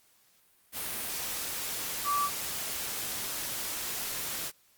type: tone in noise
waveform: sine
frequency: 1158 Hz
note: D6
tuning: 25 cents flat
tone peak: -26 dBFS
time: 2.04-2.3 s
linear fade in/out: 50 ms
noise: white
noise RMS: -35 dBFS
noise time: 0.72-4.52 s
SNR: +6 dB
effects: white hiss -65 dBFS RMS until 4.77 s + Opus 48 kbps